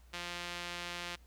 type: tone with band-pass filter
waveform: sawtooth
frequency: 174.61 Hz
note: F3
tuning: in tune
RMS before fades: -42 dBFS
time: 0.13-1.16 s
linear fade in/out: 10 ms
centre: 3100 Hz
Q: 0.92
effects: added 60 Hz sine -57 dBFS peak until 1.26 s + pink hiss -68 dBFS RMS until 1.26 s